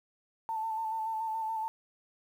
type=tone with vibrato; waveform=sine; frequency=887 Hz; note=A5; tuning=14 cents sharp; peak=-31 dBFS; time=0.49-1.68 s; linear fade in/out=0 ms; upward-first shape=square; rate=7 Hz; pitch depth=24 cents each way; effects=10-bit